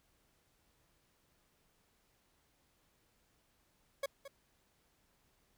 40% pulse tone with echo, 554.4 Hz, C#5, in tune, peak -33 dBFS, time 4.03-4.06 s, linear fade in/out 5 ms, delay 220 ms, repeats 1, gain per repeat -13 dB, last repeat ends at 4.28 s, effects pink hiss -74 dBFS RMS until 5.57 s

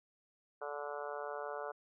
harmonic tone, 145.5 Hz, D3, 16 cents flat, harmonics 3 / 4 / 5 / 6 / 7 / 8 / 9 / 10, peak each -45 / -44 / -47 / -50 / -50 / -50 / -50 / -50 dBFS, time 0.61-1.72 s, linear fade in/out 10 ms, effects none

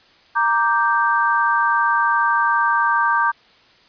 sine chord, G minor, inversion first, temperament equal, 932.3 / 1174.7 / 1568 Hz, Bb5 / D6 / G6, 0 / 0 / 0 cents, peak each -19 dBFS, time 0.35-3.32 s, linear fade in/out 20 ms, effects white hiss -52 dBFS RMS until 3.88 s + resampled to 11025 Hz

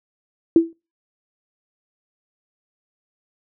sine tone with exponential decay, 331.5 Hz, E4, 10 cents sharp, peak -5 dBFS, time 0.56-0.73 s, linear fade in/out 2 ms, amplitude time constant 35 ms, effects noise-tail reverb RT60 0.3 s tail -26 dB re dry

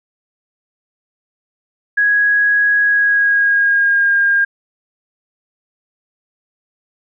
sine tone with pitch glide, 1661.2 to 1613 Hz, G#6 to G6, 0 to +49 cents, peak -10 dBFS, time 1.97-4.45 s, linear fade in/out 10 ms, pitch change -51 cents, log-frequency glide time 2.81-4.16 s, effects none

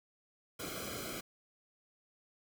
pink noise with comb filter, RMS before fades -42 dBFS, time 0.59-1.21 s, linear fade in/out 10 ms, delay 1.1 ms, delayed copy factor -0.95, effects none

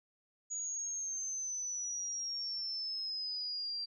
sine exponential sweep, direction down, 6800 to 4699 Hz, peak -36 dBFS, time 0.5-3.86 s, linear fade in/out 20 ms, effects none

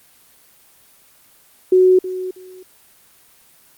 sine tone with echo, 370 Hz, F#4, in tune, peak -8 dBFS, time 1.72-1.99 s, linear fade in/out 5 ms, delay 320 ms, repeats 2, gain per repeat -14 dB, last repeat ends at 2.63 s, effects white hiss -51 dBFS RMS until 3.77 s + Opus 24 kbps

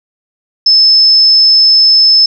sine tone, 5240 Hz, E8, 11 cents flat, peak -3 dBFS, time 0.66-2.26 s, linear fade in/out 5 ms, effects none

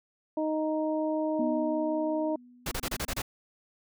harmonic tone, 311.1 Hz, D#4, in tune, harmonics 1 / 2 / 3, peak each -29 / -30 / -37 dBFS, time 0.37-2.36 s, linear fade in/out 5 ms
sine tone with exponential decay, 245.8 Hz, B3, 8 cents flat, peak -27 dBFS, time 1.39-3.19 s, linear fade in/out 5 ms, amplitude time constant 390 ms
pink noise bursts, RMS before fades -32 dBFS, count 7, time 2.66-3.219 s, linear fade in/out 5 ms, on 55 ms, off 29 ms
effects none

